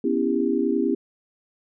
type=chord; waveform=sine; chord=C# half-diminished seventh; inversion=third; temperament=equal with one note detuned; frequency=246.9 / 277.2 / 329.6 / 398.4 Hz; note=B3 / C#4 / E4 / G4; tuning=0 / 0 / 0 / +28 cents; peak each=-25 dBFS; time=0.04-0.95 s; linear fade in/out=5 ms; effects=none